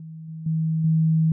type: tone with level steps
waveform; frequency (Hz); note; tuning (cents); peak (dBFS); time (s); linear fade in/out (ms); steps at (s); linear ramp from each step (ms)
sine; 160; D#3; +49; -35 / -32 / -20 / -16; 0-1.32; 2; 0.28 / 0.46 / 0.84; 5
effects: none